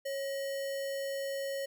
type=tone with sample-and-hold; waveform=sine; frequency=550 Hz; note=C#5; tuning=14 cents flat; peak=-33 dBFS; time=0.05-1.66 s; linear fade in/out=10 ms; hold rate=2450 Hz; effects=none